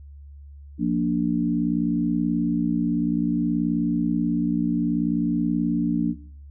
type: chord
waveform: sine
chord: Bb major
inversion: second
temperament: equal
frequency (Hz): 174.61 / 233.1 / 293.7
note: F3 / Bb3 / D4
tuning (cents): 0 / 0 / 0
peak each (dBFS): -25 / -24 / -23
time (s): 0.78-6.15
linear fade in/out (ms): 50
effects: noise-tail reverb RT60 0.5 s tail -17 dB re dry + added 71 Hz sine -40 dBFS peak until 6.5 s